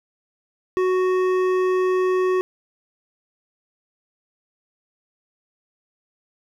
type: tone with hard clipping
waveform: sine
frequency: 370 Hz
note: F#4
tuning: in tune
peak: -19 dBFS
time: 0.77-2.41 s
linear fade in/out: 0 ms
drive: 11 dB
effects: none